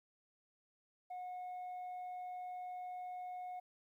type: tone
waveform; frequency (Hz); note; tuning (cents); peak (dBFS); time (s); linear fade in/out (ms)
sine; 727; F#5; -31; -40; 1.1-3.6; 10
effects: tanh soft clip ceiling -42 dBFS + 13-bit